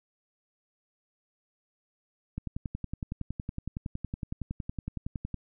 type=click train; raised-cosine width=5 ms; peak=-21 dBFS; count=33; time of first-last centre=2.38-5.343 s; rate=10.8 Hz; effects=none